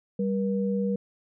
sine tone pair together, 196.5 / 479.4 Hz, G3 / A#4, +4 / +48 cents, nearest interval octave + minor third, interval 1544 cents, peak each -25 / -29 dBFS, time 0.19-0.96 s, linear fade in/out 5 ms, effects none

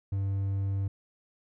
triangle tone, 98 Hz, G2, in tune, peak -25 dBFS, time 0.12-0.88 s, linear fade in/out 5 ms, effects none

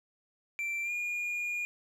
triangle tone with pitch glide, 2349 to 2429 Hz, D7 to D#7, 0 to -42 cents, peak -30 dBFS, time 0.59-1.65 s, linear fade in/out 0 ms, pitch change +58 cents, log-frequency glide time 0.83-0.91 s, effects none

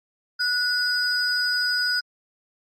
sine tone pair together, 1470 / 4944 Hz, F#6 / D#8, -12 / -12 cents, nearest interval octave + major sixth, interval 2100 cents, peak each -22 dBFS, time 0.39-2.01 s, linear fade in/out 20 ms, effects tanh soft clip ceiling -16 dBFS + Opus 48 kbps

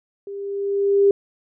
sine tone with level ramp, 399.2 Hz, G4, 32 cents sharp, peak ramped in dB -30 to -10 dBFS, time 0.27-1.11 s, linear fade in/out 2 ms, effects none

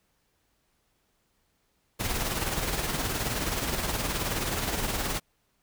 pink noise with tremolo, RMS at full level -28 dBFS, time 1.99-5.2 s, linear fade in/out 20 ms, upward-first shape sine, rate 19 Hz, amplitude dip 45%, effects pink hiss -72 dBFS RMS until 5.62 s

